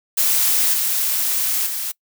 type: noise with level steps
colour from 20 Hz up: blue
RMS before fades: -17 / -20 / -25 dBFS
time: 0.17-1.92 s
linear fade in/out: 10 ms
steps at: 0.73 / 1.66 s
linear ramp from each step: 10 ms
effects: noise-tail reverb RT60 0.1 s tail -24 dB re dry